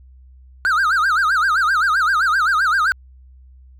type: tone with vibrato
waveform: triangle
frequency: 1403 Hz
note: F6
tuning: 8 cents sharp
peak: -12 dBFS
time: 0.65-2.92 s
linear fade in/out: 0 ms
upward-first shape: sine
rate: 7.7 Hz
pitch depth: 240 cents each way
effects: added 64 Hz sine -42 dBFS peak until 3.79 s